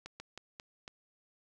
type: slowing click train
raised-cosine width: 0.2 ms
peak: -27 dBFS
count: 5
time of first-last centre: 0.06-0.879 s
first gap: 140 ms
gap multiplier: 1.26
effects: 11-bit